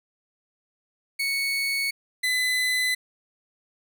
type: tone pair in turn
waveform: 30% pulse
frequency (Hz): 2217 / 2010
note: C#7 / B6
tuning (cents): 0 / +30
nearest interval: major second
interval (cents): 170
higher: first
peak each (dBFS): -21 / -19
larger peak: second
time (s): 1.19-1.91 / 2.23-2.95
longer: neither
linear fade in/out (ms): 10
effects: none